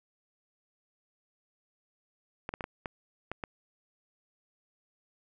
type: clicks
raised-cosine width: 0.5 ms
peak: -20 dBFS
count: 7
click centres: 2.491 / 2.539 / 2.608 / 2.641 / 2.858 / 3.316 / 3.438 s
effects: none